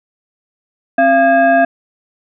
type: tone with frequency modulation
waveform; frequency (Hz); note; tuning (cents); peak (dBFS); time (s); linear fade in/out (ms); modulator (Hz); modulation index
sine; 684; F5; -36; -7; 0.98-1.65; 5; 951; 0.81
effects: none